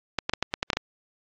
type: clicks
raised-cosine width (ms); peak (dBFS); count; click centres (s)
0.2; -6; 9; 0.187 / 0.295 / 0.336 / 0.426 / 0.539 / 0.629 / 0.702 / 0.732 / 0.77
effects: low-pass 5000 Hz 12 dB/octave + AAC 64 kbps